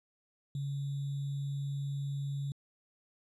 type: tone with sample-and-hold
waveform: sine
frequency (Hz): 140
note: C#3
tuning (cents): +18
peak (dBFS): -33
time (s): 0.55-2.52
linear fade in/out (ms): 2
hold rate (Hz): 3675
effects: resampled to 24000 Hz